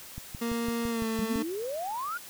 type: click train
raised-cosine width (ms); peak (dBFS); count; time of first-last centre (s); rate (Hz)
5; -26; 8; 0.18-1.358; 5.94
type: tone with pitch glide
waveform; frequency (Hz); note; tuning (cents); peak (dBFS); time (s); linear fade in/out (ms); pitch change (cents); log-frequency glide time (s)
30% pulse; 233.1 to 223.6; A#3 to A3; 0 to +28; -26; 0.41-1.43; 10; -72; 0.89-1.06
type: exponential sweep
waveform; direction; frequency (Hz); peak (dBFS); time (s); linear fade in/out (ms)
sine; up; 187.3 to 1480; -31; 1.19-2.18; 10
effects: white hiss -46 dBFS RMS until 2.29 s